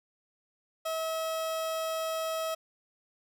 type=tone; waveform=30% pulse; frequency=644 Hz; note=E5; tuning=41 cents flat; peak=-28 dBFS; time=0.85-2.55 s; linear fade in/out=10 ms; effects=none